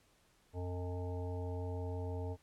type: harmonic tone with a mistuned harmonic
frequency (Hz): 89.7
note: F2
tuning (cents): +47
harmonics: 1 / 3 / 5 / 7 / 9 / 10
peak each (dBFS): -38 / -48 / -45 / -50 / -53 / -55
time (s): 0.53-2.37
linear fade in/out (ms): 50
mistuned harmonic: 9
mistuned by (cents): +22
effects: pink hiss -70 dBFS RMS until 2.42 s + low-pass 12000 Hz 12 dB/octave